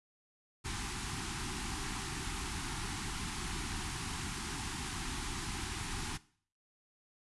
pink band-stop noise, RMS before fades -39 dBFS, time 0.64-6.18 s, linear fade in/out 20 ms, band 400 to 750 Hz, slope 96 dB/octave, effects noise-tail reverb RT60 0.5 s tail -19 dB re dry + resampled to 24000 Hz

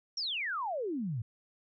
sine exponential sweep, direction down, 5730 to 103.83 Hz, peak -32 dBFS, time 0.17-1.22 s, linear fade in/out 5 ms, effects none

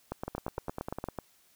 two click trains, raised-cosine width 1 ms, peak -20 / -21 dBFS, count 9 / 10, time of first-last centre 0.12-1.041 / 0.28-1.187 s, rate 8.69 / 9.92 Hz, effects white hiss -65 dBFS RMS until 1.55 s

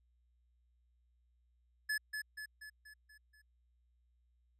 square tone with echo, 1718 Hz, A6, 42 cents flat, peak -34 dBFS, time 1.89-1.98 s, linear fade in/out 10 ms, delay 240 ms, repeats 6, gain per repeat -5 dB, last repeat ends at 3.42 s, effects added 60 Hz sine -70 dBFS peak until 4.59 s + resampled to 32000 Hz

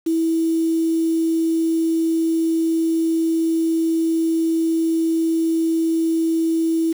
sine tone with quantisation, 326.6 Hz, E4, 16 cents flat, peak -16 dBFS, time 0.06-6.93 s, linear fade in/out 10 ms, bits 6, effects none

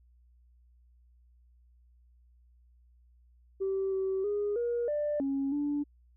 sine tone with pitch steps, 386.5 / 382.7 / 411.6 / 476 / 592 / 274.4 / 290.5 Hz, G4 / G4 / G#4 / A#4 / D5 / C#4 / D4, -24 / -42 / -16 / +36 / +14 / -17 / -19 cents, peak -27 dBFS, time 3.6-5.84 s, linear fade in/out 20 ms, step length 320 ms, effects tanh soft clip ceiling -24 dBFS + added 60 Hz sine -59 dBFS peak until 6.16 s

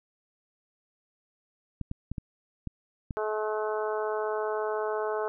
clicks, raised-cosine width 5 ms, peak -21 dBFS, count 6, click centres 1.813 / 1.914 / 2.116 / 2.182 / 2.673 / 3.108 s
harmonic tone, 214.5 Hz, A3, 44 cents flat, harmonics 2 / 3 / 4 / 5 / 6 / 7, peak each -30 / -34 / -36 / -38 / -40 / -41 dBFS, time 3.17-5.28 s, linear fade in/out 0 ms
effects none

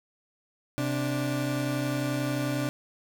30% pulse tone pair together, 130.7 / 292.7 Hz, C3 / D4, -1 / -6 cents, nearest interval octave + major second, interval 1395 cents, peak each -27 dBFS, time 0.78-2.69 s, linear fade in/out 0 ms, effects none

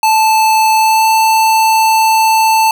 square tone with pitch glide, 877 to 884.6 Hz, A5 to A5, -6 to +9 cents, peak -8 dBFS, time 0.03-2.71 s, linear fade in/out 2 ms, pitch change +15 cents, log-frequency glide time 0.76-1.11 s, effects none

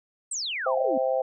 sine exponential sweep, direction down, 8630 to 238.9 Hz, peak -28 dBFS, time 0.31-0.98 s, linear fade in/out 5 ms
sine chord, C major, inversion none, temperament just, 523.3 / 654.1 / 784.9 Hz, C5 / E5 / G5, 0 / -14 / +2 cents, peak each -24 / -28 / -30 dBFS, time 0.66-1.22 s, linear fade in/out 5 ms
effects none

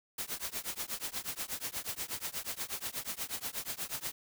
white noise with tremolo, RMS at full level -35 dBFS, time 0.18-4.12 s, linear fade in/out 5 ms, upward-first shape triangle, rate 8.3 Hz, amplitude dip 100%, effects none

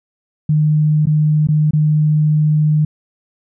sine tone with dropouts, 152.4 Hz, D#3, 36 cents flat, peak -10 dBFS, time 0.49-2.85 s, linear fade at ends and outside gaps 5 ms, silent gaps 1.057-1.069 / 1.472-1.486 / 1.709-1.733 s, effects none

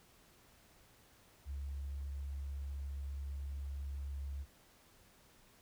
sine tone, 69.6 Hz, C#2, 8 cents sharp, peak -39 dBFS, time 1.45-4.46 s, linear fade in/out 50 ms, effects pink hiss -65 dBFS RMS until 5.61 s

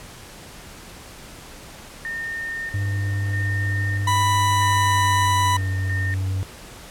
sine tone with tremolo, 1825 Hz, A#6, 37 cents flat, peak -26 dBFS, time 2.05-6.14 s, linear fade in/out 0 ms, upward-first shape square, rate 0.78 Hz, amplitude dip 55%
triangle tone with pitch glide, 99.9 to 95 Hz, G2 to F#2, +33 to +46 cents, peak -19 dBFS, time 2.74-6.43 s, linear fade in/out 0 ms, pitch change -87 cents, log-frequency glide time 4.54-5.71 s
40% pulse tone, 987.8 Hz, B5, in tune, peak -17 dBFS, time 4.07-5.57 s, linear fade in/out 5 ms
effects pink hiss -41 dBFS RMS until 6.9 s + low-pass 12000 Hz 12 dB/octave

